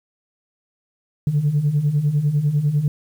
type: beating tone pair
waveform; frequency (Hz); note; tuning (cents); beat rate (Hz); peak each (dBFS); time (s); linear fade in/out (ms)
sine; 140.7 / 150.7; C#3 / D3; +26 / +45; 10; -21 / -16; 1.27-2.88; 2
effects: tanh soft clip ceiling -11 dBFS + 8-bit

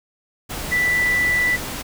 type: tone in noise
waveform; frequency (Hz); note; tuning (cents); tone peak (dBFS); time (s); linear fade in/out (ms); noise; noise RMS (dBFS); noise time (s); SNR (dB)
sine; 1975.5; B6; 0; -16; 0.71-1.57; 20; pink; -29; 0.49-1.83; +10
effects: none

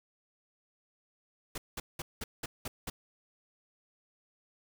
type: noise bursts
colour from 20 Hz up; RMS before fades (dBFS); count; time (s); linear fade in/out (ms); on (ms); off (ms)
pink; -38; 7; 1.55-2.9; 5; 30; 190
effects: none

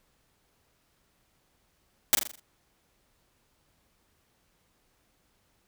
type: noise with echo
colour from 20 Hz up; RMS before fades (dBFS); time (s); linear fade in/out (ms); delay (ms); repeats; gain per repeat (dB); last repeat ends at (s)
white; -19; 2.13-2.15; 0; 41; 6; -6; 2.396
effects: pink hiss -70 dBFS RMS until 5.67 s

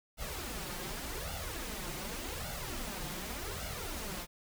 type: noise with flanger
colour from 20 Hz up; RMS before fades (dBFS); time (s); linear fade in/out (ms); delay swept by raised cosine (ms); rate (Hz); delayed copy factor
pink; -40; 0.17-4.27; 50; 1.4 to 5.7; 0.86; +0.7
effects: none

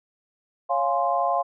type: chord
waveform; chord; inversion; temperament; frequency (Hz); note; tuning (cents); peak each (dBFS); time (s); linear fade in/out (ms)
sine; Db major seventh; none; equal; 554.4 / 698.5 / 830.6 / 1046.5; Db5 / F5 / Ab5 / C6; 0 / 0 / 0 / 0; -28 / -23 / -28 / -26; 0.69-1.43; 20
effects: none

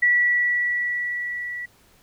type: tone with level ramp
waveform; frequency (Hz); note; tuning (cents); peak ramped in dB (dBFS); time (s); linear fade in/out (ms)
sine; 1947; B6; -25; -14 to -29; 0.02-1.66; 10
effects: pink hiss -57 dBFS RMS until 2.02 s

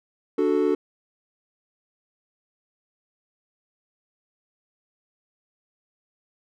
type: chord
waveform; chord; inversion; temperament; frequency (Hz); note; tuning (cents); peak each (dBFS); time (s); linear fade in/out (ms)
triangle; D major; none; equal; 293.7 / 370 / 440; D4 / F#4 / A4; 0 / 0 / 0; -22 / -21 / -21; 0.38-0.75; 5
effects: none

